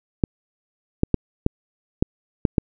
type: clicks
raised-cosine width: 3 ms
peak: -3 dBFS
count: 7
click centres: 0.238 / 1.034 / 1.143 / 1.464 / 2.025 / 2.452 / 2.582 s
effects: none